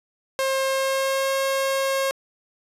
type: tone with pitch glide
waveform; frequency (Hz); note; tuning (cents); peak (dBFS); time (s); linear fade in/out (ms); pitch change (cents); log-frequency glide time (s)
sawtooth; 534 to 540.2; C5 to C#5; +35 to -45; -17; 0.39-2.11; 0; +20; 0.65-1.35
effects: resampled to 32000 Hz + 9-bit